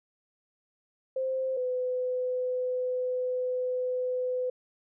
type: tone pair in turn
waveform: sine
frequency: 523.3 / 504 Hz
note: C5 / B4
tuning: 0 / +35 cents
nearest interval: minor second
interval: 65 cents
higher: first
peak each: -27 dBFS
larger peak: neither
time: 1.16-1.57 / 1.57-4.5 s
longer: second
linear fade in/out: 5 ms
effects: none